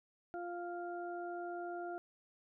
harmonic tone, 349.2 Hz, F4, in tune, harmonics 1 / 2 / 4, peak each -43 / -43 / -50 dBFS, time 0.34-1.98 s, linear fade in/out 0 ms, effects none

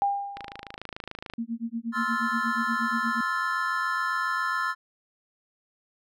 sine tone with exponential decay, 802 Hz, G5, 39 cents sharp, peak -19 dBFS, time 0.02-0.76 s, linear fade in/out 0 ms, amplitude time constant 160 ms
click train, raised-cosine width 0.3 ms, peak -20 dBFS, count 27, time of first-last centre 0.37-1.337 s, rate 26.9 Hz
sine tone with tremolo, 230.9 Hz, A#3, 16 cents flat, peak -26 dBFS, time 1.38-3.21 s, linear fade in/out 5 ms, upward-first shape sine, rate 8.4 Hz, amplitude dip 100%
triangle chord, F major seventh, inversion second, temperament just, 1047.7 / 1309.6 / 1396.9 / 1746.1 Hz, C6 / E6 / F6 / A6, +2 / -12 / 0 / -14 cents, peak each -29 dBFS, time 1.92-4.75 s, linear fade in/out 50 ms
effects none

